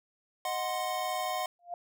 square chord, C diminished, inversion first, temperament equal with one note detuned, 622.3 / 735.7 / 1046.5 Hz, Eb5 / Gb5 / C6, 0 / -10 / 0 cents, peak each -38 / -34 / -37 dBFS, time 0.45-1.46 s, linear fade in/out 2 ms
sine tone with exponential growth, 698.5 Hz, F5, in tune, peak -31 dBFS, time 1.59-1.74 s, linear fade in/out 2 ms, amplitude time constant 31 ms
effects none

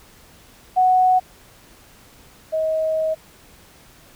sine tone pair in turn, 740 / 633.5 Hz, F#5 / D#5, 0 / +31 cents, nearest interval minor third, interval 269 cents, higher first, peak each -12 / -18 dBFS, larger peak first, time 0.76-1.2 / 2.52-3.15 s, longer second, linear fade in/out 20 ms, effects pink hiss -49 dBFS RMS until 4.15 s

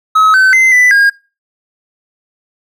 triangle tone with pitch steps, 1281 / 1528 / 2064 / 1990 / 1625 Hz, E6 / G6 / C7 / B6 / G#6, -50 / -45 / -24 / +13 / -38 cents, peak -3 dBFS, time 0.15-1.1 s, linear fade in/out 10 ms, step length 190 ms, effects noise-tail reverb RT60 0.3 s tail -22 dB re dry

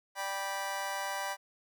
25% pulse chord, G major, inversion second, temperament just, 588 / 784 / 980 Hz, D5 / G5 / B5, +2 / 0 / -14 cents, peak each -37 / -34 / -34 dBFS, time 0.15-1.37 s, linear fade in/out 50 ms, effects none

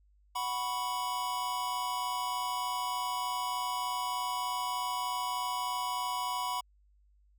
square chord, F# suspended fourth, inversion none, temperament just, 740 / 986.7 / 1110 Hz, F#5 / B5 / C#6, 0 / -2 / +2 cents, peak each -40 / -34 / -40 dBFS, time 0.35-6.61 s, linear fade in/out 10 ms, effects added 50 Hz sine -62 dBFS peak until 7.38 s

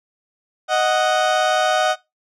30% pulse tone pair together, 622.3 / 740 Hz, D#5 / F#5, 0 / 0 cents, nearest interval minor third, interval 300 cents, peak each -16 / -15 dBFS, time 0.68-1.96 s, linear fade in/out 50 ms, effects noise-tail reverb RT60 0.2 s tail -20 dB re dry + low-pass 6000 Hz 12 dB/octave

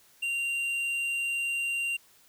triangle tone with tanh clipping, 2771 Hz, F7, 14 cents flat, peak -29 dBFS, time 0.22-1.97 s, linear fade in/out 10 ms, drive 11 dB, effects white hiss -60 dBFS RMS until 2.28 s

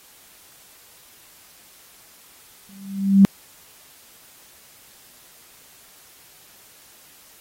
sine tone with exponential growth, 196 Hz, G3, in tune, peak -5 dBFS, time 2.69-3.25 s, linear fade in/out 0 ms, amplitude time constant 120 ms, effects white hiss -50 dBFS RMS until 7.4 s + AAC 48 kbps

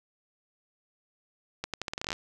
accelerating click train, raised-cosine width 0.2 ms, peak -15 dBFS, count 13, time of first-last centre 1.64-2.129 s, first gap 97 ms, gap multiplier 0.82, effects none

